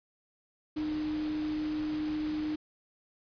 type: tone in noise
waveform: sine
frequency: 305.7 Hz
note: D#4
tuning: 30 cents flat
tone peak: -30 dBFS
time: 0.76-2.56 s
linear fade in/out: 10 ms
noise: pink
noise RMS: -45 dBFS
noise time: 0.76-2.56 s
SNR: +12 dB
effects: resampled to 11025 Hz